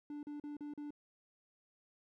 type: tone bursts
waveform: triangle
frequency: 293.7 Hz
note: D4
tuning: in tune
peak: -40 dBFS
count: 5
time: 0.1-0.906 s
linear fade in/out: 2 ms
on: 130 ms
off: 39 ms
effects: none